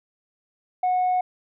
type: tone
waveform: sine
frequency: 732 Hz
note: F#5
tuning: 19 cents flat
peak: -17 dBFS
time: 0.83-1.21 s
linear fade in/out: 5 ms
effects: tanh soft clip ceiling -17 dBFS